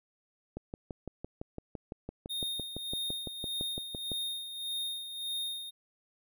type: click train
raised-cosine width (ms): 2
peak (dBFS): -25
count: 22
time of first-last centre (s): 0.57-4.117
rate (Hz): 5.92
type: tone with tremolo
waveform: square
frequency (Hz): 3688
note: A#7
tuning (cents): -19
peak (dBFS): -33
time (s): 2.29-5.71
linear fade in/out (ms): 20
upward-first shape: sine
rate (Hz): 1.7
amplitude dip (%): 60
effects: none